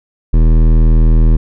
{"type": "tone with hard clipping", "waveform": "sine", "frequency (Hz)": 40.1, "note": "E1", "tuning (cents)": -47, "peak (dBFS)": -7, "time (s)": [0.33, 1.37], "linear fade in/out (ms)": 10, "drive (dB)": 15, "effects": []}